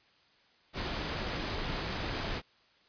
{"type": "noise", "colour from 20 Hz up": "pink", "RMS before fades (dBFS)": -35, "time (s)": [0.73, 2.42], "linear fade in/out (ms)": 50, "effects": ["white hiss -65 dBFS RMS until 2.88 s", "resampled to 11025 Hz"]}